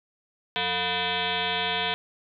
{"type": "tone with frequency modulation", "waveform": "sine", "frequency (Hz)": 2049, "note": "C7", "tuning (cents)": -37, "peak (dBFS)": -24, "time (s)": [0.56, 1.94], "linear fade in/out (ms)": 0, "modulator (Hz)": 267, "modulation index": 6.1, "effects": []}